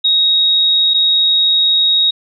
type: tone pair in turn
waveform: sine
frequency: 3774 / 3774 Hz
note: A#7 / A#7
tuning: +21 / +21 cents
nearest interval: unison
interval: 0 cents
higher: neither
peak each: -9 dBFS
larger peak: neither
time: 0.04-0.94 / 0.94-2.11 s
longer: second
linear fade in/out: 10 ms
effects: none